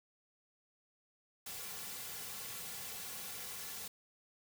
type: noise with comb filter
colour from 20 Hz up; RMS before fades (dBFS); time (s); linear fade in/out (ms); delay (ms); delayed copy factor
white; -45; 1.46-3.88; 5; 3.2; -0.75
effects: none